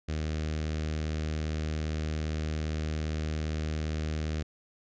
sawtooth tone with notch filter, 77.5 Hz, D#2, 6 cents flat, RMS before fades -32 dBFS, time 0.08-4.43 s, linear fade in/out 10 ms, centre 930 Hz, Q 1.3, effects resampled to 16000 Hz

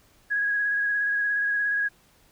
sine tone with vibrato, 1657 Hz, G#6, 4 cents flat, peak -22 dBFS, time 0.3-1.89 s, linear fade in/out 20 ms, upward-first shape square, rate 17 Hz, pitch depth 16 cents each way, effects pink hiss -60 dBFS RMS until 2.31 s

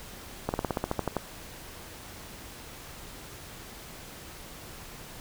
slowing click train, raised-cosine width 1 ms, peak -13 dBFS, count 11, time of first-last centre 0.49-1.167 s, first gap 49 ms, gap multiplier 1.07, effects pink hiss -45 dBFS RMS until 5.2 s

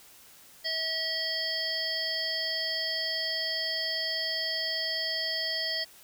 harmonic tone with a mistuned harmonic, 645 Hz, E5, 38 cents flat, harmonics 1 / 3 / 5 / 7 / 8, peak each -39 / -35 / -37 / -33 / -34 dBFS, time 0.64-5.85 s, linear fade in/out 20 ms, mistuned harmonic 8, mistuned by -19 cents, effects white hiss -54 dBFS RMS until 6.03 s

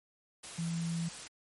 sine tone in noise, 167.4 Hz, E3, 27 cents sharp, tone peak -32 dBFS, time 0.58-1.09 s, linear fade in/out 10 ms, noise white, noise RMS -45 dBFS, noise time 0.43-1.28 s, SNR +10 dB, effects MP3 48 kbps

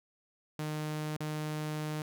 sawtooth tone with dropouts, 153 Hz, D#3, 29 cents flat, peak -30 dBFS, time 0.59-2.02 s, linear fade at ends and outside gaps 2 ms, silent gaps 1.167-1.205 s, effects none

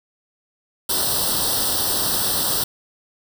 white noise with comb filter, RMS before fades -21 dBFS, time 0.89-2.64 s, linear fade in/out 5 ms, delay 0.22 ms, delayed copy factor +0.9, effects none

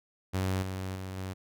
sawtooth tone with level steps, 94.3 Hz, F#2, 33 cents sharp, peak -24 / -30 / -33 / -31 dBFS, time 0.33-1.34 s, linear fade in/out 20 ms, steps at 0.62 / 0.95 / 1.17 s, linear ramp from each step 5 ms, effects none

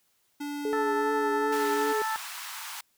square tone, 289.7 Hz, D4, 24 cents flat, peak -33 dBFS, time 0.4-1.93 s, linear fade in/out 10 ms
sine tone with vibrato, 424.1 Hz, G#4, 36 cents sharp, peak -27 dBFS, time 0.65-2.02 s, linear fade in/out 2 ms, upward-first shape triangle, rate 2.6 Hz, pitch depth 44 cents each way
harmonic tone, 440 Hz, A4, in tune, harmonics 2 / 3 / 4, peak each -30 / -33 / -35 dBFS, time 0.73-2.16 s, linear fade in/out 0 ms
pink high-pass noise, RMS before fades -39 dBFS, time 1.52-2.81 s, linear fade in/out 5 ms, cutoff 850 Hz, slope 48 dB/octave
effects white hiss -70 dBFS RMS until 2.97 s

